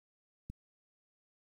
click, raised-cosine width 5 ms, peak -30 dBFS, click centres 0.5 s, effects 10-bit

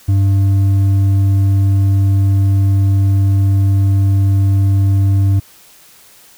sine tone with hard clipping, 98 Hz, G2, in tune, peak -10 dBFS, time 0.08-5.4 s, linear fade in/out 10 ms, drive 4 dB, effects white hiss -44 dBFS RMS until 6.37 s

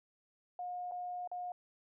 sine tone with dropouts, 717 Hz, F5, 45 cents sharp, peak -38 dBFS, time 0.59-1.52 s, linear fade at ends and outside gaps 2 ms, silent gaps 0.913-0.919 / 1.275-1.315 s, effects none

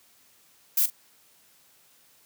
violet noise with echo, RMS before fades -22 dBFS, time 0.77-0.86 s, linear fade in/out 5 ms, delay 42 ms, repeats 1, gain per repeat -15 dB, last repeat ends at 0.902 s, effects white hiss -60 dBFS RMS until 2.25 s + high-pass 80 Hz 12 dB/octave

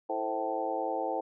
harmonic tone with a mistuned harmonic, 110 Hz, A2, in tune, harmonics 3 / 4 / 5 / 6 / 7 / 8, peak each -38 / -38 / -35 / -39 / -34 / -38 dBFS, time 0.09-1.21 s, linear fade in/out 10 ms, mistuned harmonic 5, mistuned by -85 cents, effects none

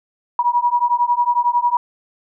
sine beating tone pair, 959 / 970 Hz, A#5 / B5, +49 / -31 cents, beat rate 11 Hz, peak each -17 dBFS, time 0.39-1.77 s, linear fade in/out 2 ms, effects none

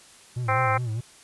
triangle tone with vibrato, 116.1 Hz, A#2, 7 cents flat, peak -24 dBFS, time 0.36-1.01 s, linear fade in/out 10 ms, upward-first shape sine, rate 4.9 Hz, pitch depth 130 cents each way
harmonic tone, 261.6 Hz, C4, in tune, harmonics 2 / 3 / 4 / 5 / 6 / 7 / 8 / 9, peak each -29 / -26 / -28 / -26 / -33 / -36 / -31 / -35 dBFS, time 0.48-0.78 s, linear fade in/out 10 ms
effects white hiss -51 dBFS RMS until 1.23 s + resampled to 24000 Hz

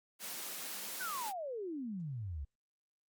white high-pass noise, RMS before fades -43 dBFS, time 0.19-1.33 s, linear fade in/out 50 ms, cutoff 160 Hz, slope 48 dB/octave
sine exponential sweep, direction down, 1569 to 65.41 Hz, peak -38 dBFS, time 1-2.45 s, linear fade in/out 10 ms
effects Opus 48 kbps

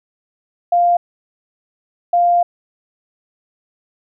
sine tone bursts at uneven times, 698.5 Hz, F5, in tune, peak -10 dBFS, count 2, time 0.72-0.97 / 2.13-2.43 s, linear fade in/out 5 ms, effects none

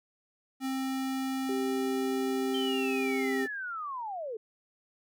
square tone, 264.7 Hz, C4, 20 cents sharp, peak -31 dBFS, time 0.6-3.48 s, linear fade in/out 50 ms
sine tone with pitch glide, 392 to 398.2 Hz, G4 to G4, 0 to +27 cents, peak -31 dBFS, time 1.49-3.46 s, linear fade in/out 2 ms, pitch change +27 cents, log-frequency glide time 2.61-3.1 s
sine linear sweep, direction down, 3136 to 414.8 Hz, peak -34 dBFS, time 2.54-4.37 s, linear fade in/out 5 ms
effects none

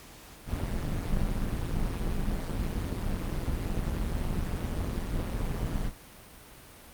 brown noise with amplitude modulation, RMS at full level -27 dBFS, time 0.46-5.92 s, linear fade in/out 50 ms, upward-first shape sine, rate 172 Hz, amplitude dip 70%, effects pink hiss -50 dBFS RMS until 6.93 s + Opus 48 kbps

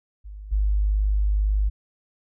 sine tone with level steps, 51 Hz, G#1, 31 cents flat, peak -35 / -18 dBFS, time 0.24-1.7 s, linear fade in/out 20 ms, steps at 0.51 s, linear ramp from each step 20 ms, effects none

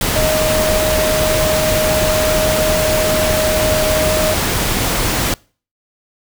sine tone in noise, 622.3 Hz, D#5, in tune, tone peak -15 dBFS, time 0.16-4.34 s, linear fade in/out 2 ms, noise pink, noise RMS -17 dBFS, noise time 0.01-5.34 s, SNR -1 dB, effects noise-tail reverb RT60 0.4 s tail -25 dB re dry

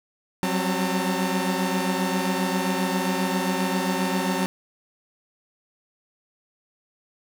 sawtooth tone cluster, 184.4 / 191.9 / 266.6 / 905 Hz, F#3 / G3 / C4 / A5, -6 / -37 / +33 / +48 cents, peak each -22 / -25 / -25 / -26 dBFS, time 0.43-4.46 s, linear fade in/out 0 ms, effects none

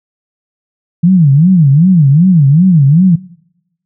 sine tone with vibrato, 160.3 Hz, E3, 48 cents flat, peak -3 dBFS, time 1.03-3.16 s, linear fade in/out 10 ms, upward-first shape sine, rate 2.6 Hz, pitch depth 290 cents each way, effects noise-tail reverb RT60 0.8 s tail -22 dB re dry

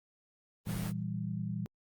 pink noise, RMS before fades -42 dBFS, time 0.65-0.93 s, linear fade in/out 50 ms
sine chord, E diminished, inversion second, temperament equal, 116.54 / 164.81 / 196 Hz, Bb2 / E3 / G3, 0 / 0 / 0 cents, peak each -38 dBFS, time 0.67-1.66 s, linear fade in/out 0 ms
effects Opus 32 kbps

